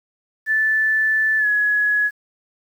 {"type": "tone with pitch glide", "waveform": "sine", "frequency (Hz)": [1753, 1684.5], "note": ["A6", "G#6"], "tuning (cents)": [-7, 24], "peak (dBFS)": -15, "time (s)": [0.46, 2.11], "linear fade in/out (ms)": 50, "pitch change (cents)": -69, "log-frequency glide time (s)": [1.38, 1.47], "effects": ["8-bit"]}